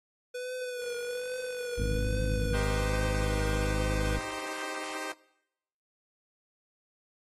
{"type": "tone with vibrato", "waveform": "square", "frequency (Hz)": 493.9, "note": "B4", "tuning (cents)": 0, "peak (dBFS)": -35, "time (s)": [0.34, 4.17], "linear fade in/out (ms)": 10, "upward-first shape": "triangle", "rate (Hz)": 1.2, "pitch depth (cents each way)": 49}
{"type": "click train", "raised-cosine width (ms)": 0.3, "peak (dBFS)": -38, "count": 144, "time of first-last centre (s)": [0.82, 3.793], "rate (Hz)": 48.1}
{"type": "harmonic tone", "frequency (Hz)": 51.91, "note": "G#1", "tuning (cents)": 0, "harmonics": [1, 2, 3, 4, 5, 6], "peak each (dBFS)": [-29, -35, -39, -41, -43, -45], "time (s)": [1.78, 4.19], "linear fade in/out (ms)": 5}
{"type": "chord", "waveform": "10% pulse", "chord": "C minor", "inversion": "first", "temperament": "equal", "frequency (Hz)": [311.1, 392, 523.3], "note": ["Eb4", "G4", "C5"], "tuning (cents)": [0, 0, 0], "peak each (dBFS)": -32, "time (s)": [2.54, 5.12], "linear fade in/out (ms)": 2}
{"effects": ["noise-tail reverb RT60 0.9 s tail -22 dB re dry", "AAC 32 kbps"]}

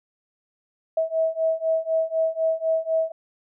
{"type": "beating tone pair", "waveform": "sine", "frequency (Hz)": [644, 648], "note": ["E5", "E5"], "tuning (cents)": [-41, -30], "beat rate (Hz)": 4, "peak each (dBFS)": [-24, -23], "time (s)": [0.97, 3.12], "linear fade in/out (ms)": 5, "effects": []}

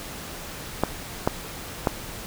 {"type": "clicks", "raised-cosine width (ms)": 1, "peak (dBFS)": -5, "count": 3, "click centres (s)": [0.836, 1.275, 1.872], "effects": ["pink hiss -37 dBFS RMS until 2.26 s"]}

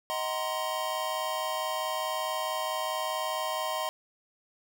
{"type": "chord", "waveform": "square", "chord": "C half-diminished seventh", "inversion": "first", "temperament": "just", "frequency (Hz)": [627.9, 753.5, 941.9, 1046.5], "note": ["Eb5", "Gb5", "Bb5", "C6"], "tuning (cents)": [16, 31, 18, 0], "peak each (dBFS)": [-35, -38, -38, -35], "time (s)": [0.1, 3.89], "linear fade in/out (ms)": 0, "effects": []}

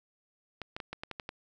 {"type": "clicks", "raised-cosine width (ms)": 0.3, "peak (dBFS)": -22, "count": 8, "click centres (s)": [0.617, 0.765, 0.802, 0.93, 1.035, 1.113, 1.198, 1.291], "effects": []}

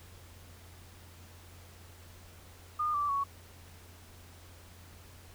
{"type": "tone with pitch steps", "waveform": "sine", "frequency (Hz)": [1217, 1164.7, 1114.7], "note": ["D#6", "D6", "C#6"], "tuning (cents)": [-39, -15, 9], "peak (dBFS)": -28, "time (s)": [2.79, 3.24], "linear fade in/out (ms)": 10, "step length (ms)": 150, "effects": ["added 87 Hz sine -53 dBFS peak until 5.34 s", "pink hiss -56 dBFS RMS until 5.34 s"]}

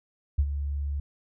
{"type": "tone with ADSR envelope", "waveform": "sine", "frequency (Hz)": 71.3, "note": "C#2", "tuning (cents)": 49, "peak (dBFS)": -17, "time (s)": [0.38, 1], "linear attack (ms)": 11, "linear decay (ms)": 59, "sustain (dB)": -10, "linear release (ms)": 4, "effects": []}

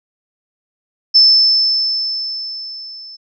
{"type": "tone with level ramp", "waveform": "sine", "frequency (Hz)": 5274, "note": "E8", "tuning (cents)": 0, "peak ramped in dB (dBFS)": [-4, -32], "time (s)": [1.14, 3.17], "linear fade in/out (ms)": 20, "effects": []}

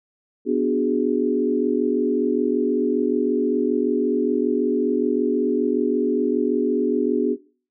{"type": "chord", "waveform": "sine", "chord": "G# half-diminished seventh", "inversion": "first", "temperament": "equal", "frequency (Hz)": [246.9, 293.7, 370, 415.3], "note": ["B3", "D4", "F#4", "G#4"], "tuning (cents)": [0, 0, 0, 0], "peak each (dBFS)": -23, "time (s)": [0.45, 7.37], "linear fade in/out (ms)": 50, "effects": ["noise-tail reverb RT60 0.4 s tail -20 dB re dry"]}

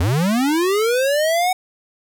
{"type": "linear sweep", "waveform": "square", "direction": "up", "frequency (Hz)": [76.6, 751], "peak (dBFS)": -16, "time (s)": [0, 1.53], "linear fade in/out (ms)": 5, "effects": []}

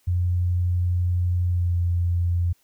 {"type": "tone with pitch glide", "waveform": "sine", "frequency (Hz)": [88.8, 87.07], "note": ["F2", "F2"], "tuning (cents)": [29, -5], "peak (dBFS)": -19, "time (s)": [0.07, 2.53], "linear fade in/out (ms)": 10, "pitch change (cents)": -34, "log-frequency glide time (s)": [1.47, 1.76], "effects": ["white hiss -64 dBFS RMS until 2.63 s"]}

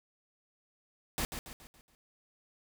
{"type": "noise with echo", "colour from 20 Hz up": "pink", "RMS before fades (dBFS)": -33, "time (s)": [1.18, 1.25], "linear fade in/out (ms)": 0, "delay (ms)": 140, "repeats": 5, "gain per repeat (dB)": -7, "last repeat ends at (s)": 1.95, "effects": []}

